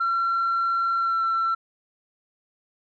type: tone with pitch glide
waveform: sine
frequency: 1361 to 1345.4 Hz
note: F6 to E6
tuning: -45 to +35 cents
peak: -19 dBFS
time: 0-1.55 s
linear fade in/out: 10 ms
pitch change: -20 cents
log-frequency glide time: 0.99-1.22 s
effects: tanh soft clip ceiling -18 dBFS